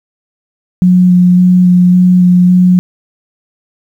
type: tone with vibrato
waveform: sine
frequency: 180.2 Hz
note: F#3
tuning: 45 cents flat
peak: -3 dBFS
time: 0.82-2.79 s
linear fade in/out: 0 ms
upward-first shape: square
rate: 1.8 Hz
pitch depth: 10 cents each way
effects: 7-bit